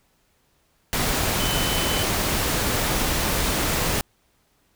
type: tone in noise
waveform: sine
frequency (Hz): 3032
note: F#7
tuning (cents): +42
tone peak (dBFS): -29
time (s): 1.4-2.03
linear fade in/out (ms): 0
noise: pink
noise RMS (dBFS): -23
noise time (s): 0.93-4.01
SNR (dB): -9
effects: pink hiss -65 dBFS RMS until 4.75 s